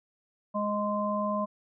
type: harmonic tone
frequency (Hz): 207.7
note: G#3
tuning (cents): 0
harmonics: 1 / 3 / 5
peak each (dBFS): -31 / -31 / -31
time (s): 0.54-1.46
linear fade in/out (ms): 20
effects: none